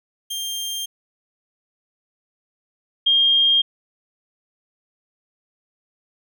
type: tone pair in turn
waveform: sawtooth / sine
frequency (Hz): 3189 / 3219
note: G7 / G7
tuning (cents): +29 / +45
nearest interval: unison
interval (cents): 16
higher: second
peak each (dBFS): -22 / -13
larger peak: second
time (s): 0.3-0.86 / 3.06-3.62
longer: neither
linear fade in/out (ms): 10
effects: none